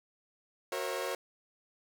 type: chord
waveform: sawtooth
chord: F# dominant seventh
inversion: none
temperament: equal with one note detuned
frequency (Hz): 370 / 466.2 / 542 / 659.3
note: F#4 / A#4 / C#5 / E5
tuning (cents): 0 / 0 / -39 / 0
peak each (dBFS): -36 / -35 / -33 / -39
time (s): 0.72-1.15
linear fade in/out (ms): 2
effects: none